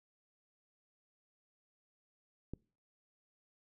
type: click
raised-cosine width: 3 ms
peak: -28 dBFS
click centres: 2.536 s
effects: noise-tail reverb RT60 0.4 s tail -25 dB re dry